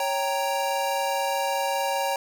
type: chord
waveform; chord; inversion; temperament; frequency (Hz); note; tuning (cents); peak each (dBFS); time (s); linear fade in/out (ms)
square; G diminished; second; equal; 554.4 / 784 / 932.3; Db5 / G5 / Bb5; 0 / 0 / 0; -29; 0-2.16; 2
effects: none